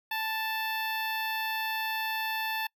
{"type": "tone with notch filter", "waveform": "10% pulse", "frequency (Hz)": 880, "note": "A5", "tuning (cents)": 0, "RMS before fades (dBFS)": -32, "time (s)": [0.11, 2.67], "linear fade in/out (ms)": 5, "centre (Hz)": 6600, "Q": 0.54, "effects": ["noise-tail reverb RT60 0.1 s tail -26 dB re dry"]}